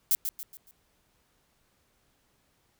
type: noise with echo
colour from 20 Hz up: violet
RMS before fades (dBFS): -23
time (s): 0.11-0.15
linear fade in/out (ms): 0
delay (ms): 140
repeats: 4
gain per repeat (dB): -8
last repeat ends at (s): 0.71
effects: pink hiss -70 dBFS RMS until 2.79 s